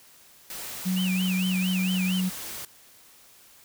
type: noise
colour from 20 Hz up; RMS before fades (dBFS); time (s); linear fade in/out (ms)
white; -37; 0.5-2.65; 2
type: tone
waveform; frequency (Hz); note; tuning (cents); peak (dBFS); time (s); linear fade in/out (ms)
sine; 185; F#3; 0; -23; 0.85-2.3; 20
type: tone with vibrato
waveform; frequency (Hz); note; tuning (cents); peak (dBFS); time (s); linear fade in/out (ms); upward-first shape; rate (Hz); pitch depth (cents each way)
triangle; 2700; E7; +41; -30; 0.96-2.21; 10; sine; 4.4; 240
effects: white hiss -54 dBFS RMS until 3.64 s